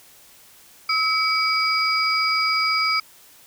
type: tone cluster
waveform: sine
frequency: 1289 / 2283 / 4877 Hz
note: E6 / D7 / D#8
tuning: -39 / -50 / -35 cents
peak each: -22 dBFS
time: 0.89-3 s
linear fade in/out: 5 ms
effects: tanh soft clip ceiling -9 dBFS + white hiss -50 dBFS RMS until 3.46 s